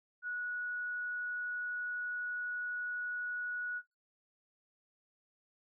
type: tone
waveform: sine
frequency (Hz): 1464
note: F#6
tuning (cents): -19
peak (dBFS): -36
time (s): 0.22-3.82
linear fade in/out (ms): 50
effects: noise-tail reverb RT60 0.2 s tail -18 dB re dry